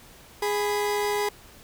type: tone pair together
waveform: 30% pulse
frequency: 414.1 / 992.6 Hz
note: G#4 / B5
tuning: -5 / +8 cents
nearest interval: octave + minor third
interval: 1513 cents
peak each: -22 / -28 dBFS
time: 0.42-1.29 s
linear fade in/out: 5 ms
effects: pink hiss -50 dBFS RMS until 1.63 s